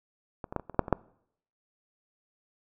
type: clicks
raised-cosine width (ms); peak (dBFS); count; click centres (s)
1; -23 / -23 / -15 / -26 / -26 / -28 / -6 / -22 / -7; 9; 0.442 / 0.525 / 0.563 / 0.597 / 0.697 / 0.745 / 0.793 / 0.882 / 0.927
effects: noise-tail reverb RT60 0.7 s tail -24 dB re dry